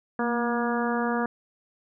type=harmonic tone with a mistuned harmonic; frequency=238.4 Hz; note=A#3; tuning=39 cents sharp; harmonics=1 / 2 / 3 / 4 / 5 / 6 / 7; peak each=-27 / -30 / -32 / -33 / -34 / -35 / -35 dBFS; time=0.19-1.26 s; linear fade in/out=2 ms; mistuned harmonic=1; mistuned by=-33 cents; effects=none